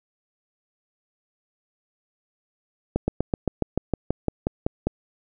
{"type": "slowing click train", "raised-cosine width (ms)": 2, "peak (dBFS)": -8, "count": 13, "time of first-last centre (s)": [2.96, 4.87], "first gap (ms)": 120, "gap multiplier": 1.05, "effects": []}